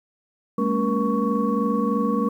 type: tone cluster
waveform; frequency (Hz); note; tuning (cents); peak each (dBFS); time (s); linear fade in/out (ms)
sine; 204.2 / 227.3 / 279 / 476.5 / 1116; G#3 / A#3 / C#4 / A#4 / C#6; -29 / -43 / +11 / +38 / +11; -24 / -24 / -27 / -26 / -27; 0.58-2.29; 5
effects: tanh soft clip ceiling -8 dBFS + 9-bit